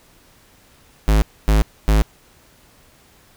square tone bursts, 53 Hz, G#1, 36 cents sharp, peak -12 dBFS, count 3, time 1.08-2.02 s, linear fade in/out 0 ms, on 140 ms, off 260 ms, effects pink hiss -52 dBFS RMS until 3.36 s

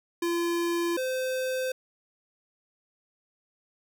square tone pair in turn, 342.1 / 516.1 Hz, F4 / C5, -36 / -24 cents, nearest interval perfect fifth, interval 712 cents, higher second, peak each -26 / -28 dBFS, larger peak first, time 0.22-0.97 / 0.97-1.72 s, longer neither, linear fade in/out 5 ms, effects none

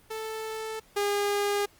sawtooth tone pair in turn, 440 / 407.2 Hz, A4 / G#4, 0 / -34 cents, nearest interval minor second, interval 134 cents, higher first, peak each -29 / -21 dBFS, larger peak second, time 0.1-0.8 / 0.96-1.66 s, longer neither, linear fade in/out 10 ms, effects pink hiss -59 dBFS RMS until 1.79 s + Opus 32 kbps

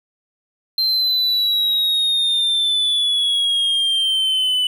triangle exponential sweep, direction down, 4143 to 2981 Hz, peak -14 dBFS, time 0.78-4.67 s, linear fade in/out 2 ms, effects none

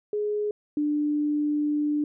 sine tone pair in turn, 418.1 / 296.5 Hz, G#4 / D4, +12 / +17 cents, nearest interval tritone, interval 595 cents, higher first, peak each -24 / -22 dBFS, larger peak second, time 0.13-0.51 / 0.77-2.04 s, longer second, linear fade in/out 2 ms, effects none

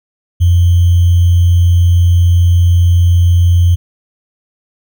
sine tone with sample-and-hold, 87.31 Hz, F2, in tune, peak -5 dBFS, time 0.4-3.76 s, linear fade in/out 20 ms, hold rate 3150 Hz, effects none

